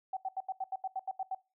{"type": "tone bursts", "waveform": "sine", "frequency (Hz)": 762, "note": "G5", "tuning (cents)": -49, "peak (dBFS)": -32, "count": 11, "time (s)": [0.13, 1.349], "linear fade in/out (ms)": 5, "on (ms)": 39, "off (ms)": 79, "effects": ["noise-tail reverb RT60 0.3 s tail -21 dB re dry"]}